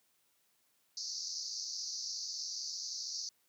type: band-pass noise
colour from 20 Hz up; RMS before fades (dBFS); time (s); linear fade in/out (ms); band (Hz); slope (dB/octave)
pink; -41; 0.97-3.29; 2; 4400 to 6300; 96
effects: white hiss -74 dBFS RMS until 3.48 s + high-pass 100 Hz 12 dB/octave